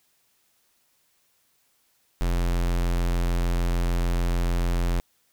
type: tone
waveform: square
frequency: 43.38 Hz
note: F1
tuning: 11 cents flat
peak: -22 dBFS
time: 2.21-5 s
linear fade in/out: 0 ms
effects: white hiss -67 dBFS RMS until 5.32 s